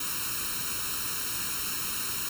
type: noise with comb filter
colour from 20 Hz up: white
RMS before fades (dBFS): -32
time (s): 0-2.29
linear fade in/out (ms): 5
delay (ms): 0.73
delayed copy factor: +0.85
effects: none